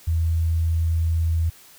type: tone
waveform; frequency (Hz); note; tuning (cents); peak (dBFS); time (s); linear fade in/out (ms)
sine; 82.1; E2; -6; -18; 0.07-1.5; 10
effects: white hiss -49 dBFS RMS until 1.78 s